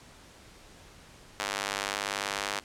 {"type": "tone with high-pass filter", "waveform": "square", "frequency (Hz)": 50.1, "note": "G1", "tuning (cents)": 38, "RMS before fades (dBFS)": -33, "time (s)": [1.39, 2.6], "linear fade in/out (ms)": 10, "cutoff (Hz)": 860, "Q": 0.54, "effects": ["pink hiss -53 dBFS RMS until 2.64 s", "low-pass 9000 Hz 12 dB/octave"]}